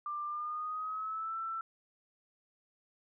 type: tone with pitch glide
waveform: sine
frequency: 1188 to 1333.5 Hz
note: D6 to E6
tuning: +20 to +20 cents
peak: -35 dBFS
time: 0.06-1.61 s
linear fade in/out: 2 ms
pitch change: +200 cents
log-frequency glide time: 0.26-1.37 s
effects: none